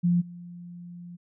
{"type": "tone with level steps", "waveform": "sine", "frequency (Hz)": 174.61, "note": "F3", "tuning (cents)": 0, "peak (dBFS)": [-19, -39], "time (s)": [0.03, 1.17], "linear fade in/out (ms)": 20, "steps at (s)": 0.2, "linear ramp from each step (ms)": 20, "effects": []}